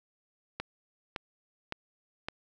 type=click train; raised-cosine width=0.3 ms; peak=-18 dBFS; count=4; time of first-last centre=0.6-2.285 s; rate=1.78 Hz; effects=none